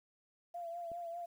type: tone with vibrato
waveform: sine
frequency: 684 Hz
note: F5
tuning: 36 cents flat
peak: -40 dBFS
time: 0.54-1.26 s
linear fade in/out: 10 ms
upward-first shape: triangle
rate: 5 Hz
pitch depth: 48 cents each way
type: click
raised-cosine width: 2 ms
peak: -40 dBFS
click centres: 0.917 s
effects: 11-bit